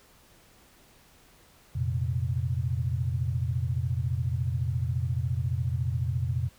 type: chord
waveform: sine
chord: F suspended fourth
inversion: none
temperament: equal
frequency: 87.31 / 116.54 / 130.81 Hz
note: F2 / Bb2 / C3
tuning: 0 / 0 / 0 cents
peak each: -30 dBFS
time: 1.75-6.49 s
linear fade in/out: 10 ms
effects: pink hiss -58 dBFS RMS until 6.58 s